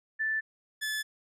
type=tone pair in turn; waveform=sine / sawtooth; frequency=1760 / 1731.8 Hz; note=A6 / A6; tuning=0 / -28 cents; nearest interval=unison; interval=28 cents; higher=first; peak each=-27 dBFS; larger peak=neither; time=0.19-0.41 / 0.81-1.03 s; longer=neither; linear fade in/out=20 ms; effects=resampled to 32000 Hz